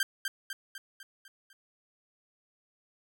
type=tone with echo; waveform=sawtooth; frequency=1577 Hz; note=G6; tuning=10 cents sharp; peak=-22 dBFS; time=0-0.03 s; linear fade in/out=2 ms; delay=250 ms; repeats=6; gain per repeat=-5 dB; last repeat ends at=1.53 s; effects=none